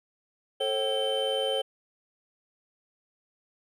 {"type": "tone cluster", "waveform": "triangle", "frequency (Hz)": [440.3, 539, 766, 3088], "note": ["A4", "C#5", "G5", "G7"], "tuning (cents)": [1, -49, -40, -27], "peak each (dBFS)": [-30, -27, -34, -29], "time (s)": [0.6, 1.62], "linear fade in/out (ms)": 10, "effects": []}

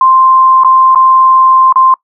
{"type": "tone with dropouts", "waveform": "sine", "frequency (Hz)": 1046.5, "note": "C6", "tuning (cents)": 0, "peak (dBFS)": -3, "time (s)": [0.01, 1.94], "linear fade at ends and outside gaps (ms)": 2, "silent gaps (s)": [[0.636, 0.646], [0.948, 0.957], [1.725, 1.758]], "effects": ["noise-tail reverb RT60 0.1 s tail -23 dB re dry"]}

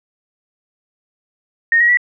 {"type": "tone with pitch steps", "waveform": "sine", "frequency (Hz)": [1850, 1899.8, 1951], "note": ["A#6", "A#6", "B6"], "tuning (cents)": [-14, 32, -22], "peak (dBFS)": -9, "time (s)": [1.72, 1.972], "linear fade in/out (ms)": 2, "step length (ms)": 84, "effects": []}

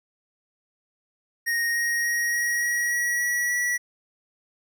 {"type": "tone with pitch steps", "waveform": "square", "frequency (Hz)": [1864.7, 1875.5, 1886.4, 1897.3, 1908.3, 1919.3, 1930.5, 1941.6], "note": ["A#6", "A#6", "A#6", "A#6", "A#6", "B6", "B6", "B6"], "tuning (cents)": [0, 10, 20, 30, 40, -50, -40, -30], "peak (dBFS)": -23, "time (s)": [1.46, 3.78], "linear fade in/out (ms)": 20, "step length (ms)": 290, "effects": []}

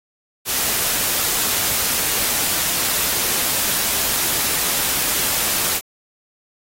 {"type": "noise", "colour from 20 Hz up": "white", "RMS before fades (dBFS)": -20, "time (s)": [0.45, 5.81], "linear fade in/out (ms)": 50, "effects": ["AAC 48 kbps"]}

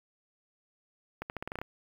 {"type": "accelerating click train", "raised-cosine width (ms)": 0.5, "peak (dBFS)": -21, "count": 9, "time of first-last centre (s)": [1.22, 1.615], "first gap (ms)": 79, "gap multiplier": 0.86, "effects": ["8-bit"]}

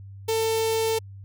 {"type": "tone with notch filter", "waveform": "sawtooth", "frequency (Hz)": 446.7, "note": "A4", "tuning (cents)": 26, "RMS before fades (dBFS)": -24, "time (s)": [0.28, 0.99], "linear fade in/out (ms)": 10, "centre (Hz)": 1500, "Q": 0.84, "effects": ["added 98 Hz sine -39 dBFS peak until 1.24 s"]}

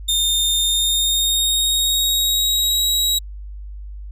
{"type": "tone with pitch glide", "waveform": "sawtooth", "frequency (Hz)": [3639, 3844], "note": ["A#7", "B7"], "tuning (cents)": [-42, -48], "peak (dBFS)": -13, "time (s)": [0.08, 3.19], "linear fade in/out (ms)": 10, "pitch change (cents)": 94, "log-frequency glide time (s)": [0.58, 2.86], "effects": ["added 50 Hz sine -30 dBFS peak until 4.11 s"]}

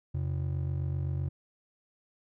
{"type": "ring-modulated tone", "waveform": "triangle", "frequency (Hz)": 110.7, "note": "A2", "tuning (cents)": 11, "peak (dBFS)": -24, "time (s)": [0.14, 1.29], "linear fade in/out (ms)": 10, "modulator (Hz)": 23.9, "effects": []}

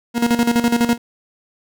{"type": "tone with tremolo", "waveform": "40% pulse", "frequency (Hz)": 236.2, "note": "A#3", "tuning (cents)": 23, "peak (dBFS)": -11, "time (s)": [0.14, 0.98], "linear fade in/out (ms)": 50, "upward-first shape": "square", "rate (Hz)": 12, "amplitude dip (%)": 70, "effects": []}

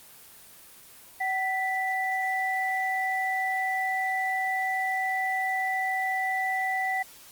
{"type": "tone pair together", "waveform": "sine", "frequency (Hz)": [758.6, 1975.5], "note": ["F#5", "B6"], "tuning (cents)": [43, 0], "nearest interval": "octave + perfect fourth", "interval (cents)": 1657, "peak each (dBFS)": -28, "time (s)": [1.2, 7.03], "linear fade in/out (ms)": 10, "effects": ["white hiss -50 dBFS RMS until 7.31 s", "Opus 24 kbps"]}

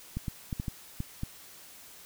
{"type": "clicks", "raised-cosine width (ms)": 5, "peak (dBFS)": -20, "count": 7, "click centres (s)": [0.17, 0.282, 0.528, 0.599, 0.682, 1.004, 1.234], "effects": ["white hiss -51 dBFS RMS until 2.05 s"]}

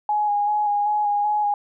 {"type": "tone with vibrato", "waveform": "sine", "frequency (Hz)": 830.6, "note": "G#5", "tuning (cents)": 0, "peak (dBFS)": -18, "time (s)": [0.09, 1.54], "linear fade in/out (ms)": 2, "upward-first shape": "square", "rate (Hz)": 2.6, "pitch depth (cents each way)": 19, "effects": []}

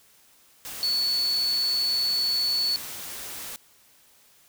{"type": "tone in noise", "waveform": "sine", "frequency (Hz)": 4435, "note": "C#8", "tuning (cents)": 0, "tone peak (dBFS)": -22, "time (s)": [0.83, 2.76], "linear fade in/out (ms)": 0, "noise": "white", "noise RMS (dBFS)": -37, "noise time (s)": [0.65, 3.56], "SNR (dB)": 12, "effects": ["white hiss -58 dBFS RMS until 4.48 s"]}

